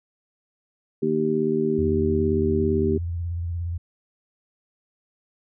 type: harmonic tone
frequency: 77.78 Hz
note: D#2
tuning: in tune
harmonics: 2 / 3 / 4 / 5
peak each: -30 / -25 / -28 / -22 dBFS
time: 1.02-2.98 s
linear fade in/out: 10 ms
type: tone with vibrato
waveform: sine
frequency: 85.6 Hz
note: F2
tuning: 34 cents flat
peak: -25 dBFS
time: 1.78-3.78 s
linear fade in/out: 10 ms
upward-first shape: sine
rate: 17 Hz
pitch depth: 56 cents each way
effects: none